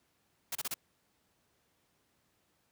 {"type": "noise bursts", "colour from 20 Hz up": "white", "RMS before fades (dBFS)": -36, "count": 4, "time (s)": [0.52, 0.742], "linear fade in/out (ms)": 5, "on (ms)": 33, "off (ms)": 30, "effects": ["pink hiss -74 dBFS RMS until 2.71 s", "high-pass 80 Hz 12 dB/octave"]}